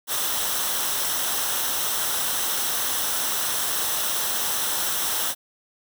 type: noise with comb filter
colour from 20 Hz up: white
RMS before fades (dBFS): -25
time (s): 0.07-5.35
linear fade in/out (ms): 50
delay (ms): 0.43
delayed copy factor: -0.55
effects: none